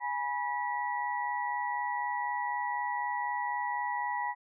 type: tone cluster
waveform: sine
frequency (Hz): 830 / 974 / 1944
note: G#5 / B5 / B6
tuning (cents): -1 / -24 / -28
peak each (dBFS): -35 / -33 / -37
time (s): 0-4.35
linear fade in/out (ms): 50
effects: none